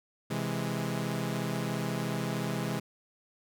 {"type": "chord", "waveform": "sawtooth", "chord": "C augmented", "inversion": "none", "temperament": "equal", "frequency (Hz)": [130.81, 164.81, 207.7], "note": ["C3", "E3", "G#3"], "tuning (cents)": [0, 0, 0], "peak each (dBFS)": -31, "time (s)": [0.3, 2.8], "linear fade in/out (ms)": 10, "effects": []}